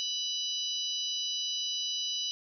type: harmonic tone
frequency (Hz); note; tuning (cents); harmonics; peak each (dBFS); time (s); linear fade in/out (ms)
987.8; B5; 0; 3 / 4 / 5 / 6; -34 / -36 / -38 / -40; 0-2.31; 0
effects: none